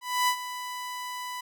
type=tone with ADSR envelope; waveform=sawtooth; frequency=994 Hz; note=B5; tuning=11 cents sharp; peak=-17 dBFS; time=0.01-1.41 s; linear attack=270 ms; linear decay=75 ms; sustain=-13 dB; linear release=8 ms; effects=none